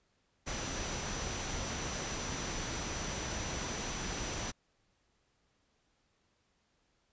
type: tone in noise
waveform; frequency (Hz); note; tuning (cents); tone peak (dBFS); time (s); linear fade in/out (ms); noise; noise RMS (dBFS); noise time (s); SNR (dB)
sine; 5920; F#8; 0; -45; 0.46-4.52; 20; pink; -38; 0.46-4.52; -10
effects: pink hiss -75 dBFS RMS until 7.12 s + resampled to 16000 Hz